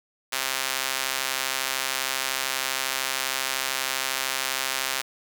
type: tone with high-pass filter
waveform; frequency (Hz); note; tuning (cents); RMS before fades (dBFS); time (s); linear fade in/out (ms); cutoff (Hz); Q
sawtooth; 132.8; C3; +26; -28; 0.32-5.02; 10; 1500; 0.52
effects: none